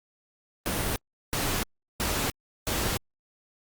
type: noise bursts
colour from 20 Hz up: pink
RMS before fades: -28 dBFS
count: 4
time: 0.66-2.97 s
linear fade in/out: 0 ms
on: 300 ms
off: 370 ms
effects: Opus 32 kbps